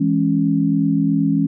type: chord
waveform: sine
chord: C# minor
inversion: first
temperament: equal with one note detuned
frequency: 164.81 / 207.7 / 275.7 Hz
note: E3 / G#3 / C#4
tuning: 0 / 0 / -9 cents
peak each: -19 / -20 / -17 dBFS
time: 0-1.47 s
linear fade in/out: 10 ms
effects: none